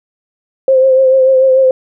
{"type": "tone with vibrato", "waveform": "sine", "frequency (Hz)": 525, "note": "C5", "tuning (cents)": 6, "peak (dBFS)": -5, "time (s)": [0.68, 1.71], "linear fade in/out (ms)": 2, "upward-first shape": "triangle", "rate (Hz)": 6.8, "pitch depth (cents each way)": 37, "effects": []}